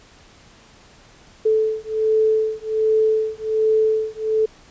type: beating tone pair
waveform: sine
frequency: 436.3 / 437.6 Hz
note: A4 / A4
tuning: -15 / -9 cents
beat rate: 1.3 Hz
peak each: -19 dBFS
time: 1.45-4.46 s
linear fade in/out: 10 ms
effects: pink hiss -49 dBFS RMS until 4.7 s + resampled to 16000 Hz